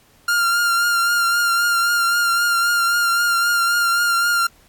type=tone with vibrato; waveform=45% pulse; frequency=1396.9 Hz; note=F6; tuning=in tune; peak=-15 dBFS; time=0.28-4.47 s; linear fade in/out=5 ms; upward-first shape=triangle; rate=3.8 Hz; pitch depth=31 cents each way; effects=pink hiss -54 dBFS RMS until 4.68 s + AAC 64 kbps